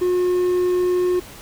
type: tone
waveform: triangle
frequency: 360 Hz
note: F#4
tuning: 47 cents flat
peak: -14 dBFS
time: 0.01-1.2 s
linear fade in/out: 10 ms
effects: pink hiss -40 dBFS RMS until 1.41 s